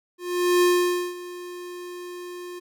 square tone with ADSR envelope, 355.4 Hz, F4, 30 cents sharp, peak -16 dBFS, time 0.18-2.6 s, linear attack 440 ms, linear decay 520 ms, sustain -19 dB, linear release 17 ms, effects none

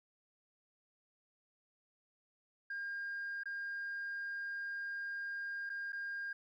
sine tone with dropouts, 1610 Hz, G6, 46 cents sharp, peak -37 dBFS, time 2.7-6.33 s, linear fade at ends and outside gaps 5 ms, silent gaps 3.435-3.456 / 5.694-5.699 / 5.922-5.929 s, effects tanh soft clip ceiling -36 dBFS + 13-bit

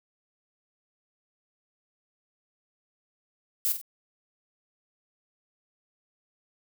violet noise with echo, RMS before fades -26 dBFS, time 3.65-3.72 s, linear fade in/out 0 ms, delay 47 ms, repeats 2, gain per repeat -8 dB, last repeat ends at 3.814 s, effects none

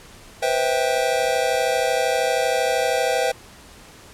square chord, C major seventh, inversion third, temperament just, 490.5 / 523.3 / 654.1 / 784.9 Hz, B4 / C5 / E5 / G5, -12 / 0 / -14 / +2 cents, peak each -25 dBFS, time 0.42-3.32 s, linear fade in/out 10 ms, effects pink hiss -45 dBFS RMS until 4.13 s + low-pass 11000 Hz 12 dB/octave

